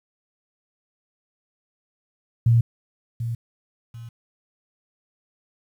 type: tone with echo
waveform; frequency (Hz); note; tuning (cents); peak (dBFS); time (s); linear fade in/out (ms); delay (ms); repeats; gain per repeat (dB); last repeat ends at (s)
sine; 116.54; A#2; 0; -13; 2.46-2.61; 5; 740; 2; -11; 4.09
effects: 9-bit